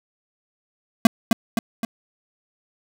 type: tone with echo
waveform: square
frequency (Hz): 227.3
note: A#3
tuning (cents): -43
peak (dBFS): -8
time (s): 1.05-1.07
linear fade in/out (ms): 2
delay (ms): 260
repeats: 3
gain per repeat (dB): -5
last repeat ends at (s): 1.85
effects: none